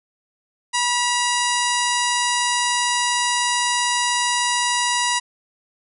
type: harmonic tone with a mistuned harmonic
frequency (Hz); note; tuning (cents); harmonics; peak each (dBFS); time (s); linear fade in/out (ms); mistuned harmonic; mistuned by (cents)
973; B5; -26; 1 / 2 / 3 / 4 / 5 / 6 / 7 / 8 / 9 / 10; -22 / -25 / -27 / -28 / -29 / -30 / -30 / -31 / -32 / -32; 0.73-5.2; 20; 3; -54
effects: none